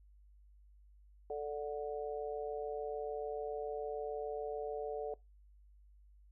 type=harmonic tone; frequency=146.83 Hz; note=D3; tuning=in tune; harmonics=3 / 4 / 5; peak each=-39 / -43 / -44 dBFS; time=1.3-5.14 s; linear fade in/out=2 ms; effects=noise-tail reverb RT60 0.2 s tail -22 dB re dry + added 50 Hz sine -59 dBFS peak until 6.31 s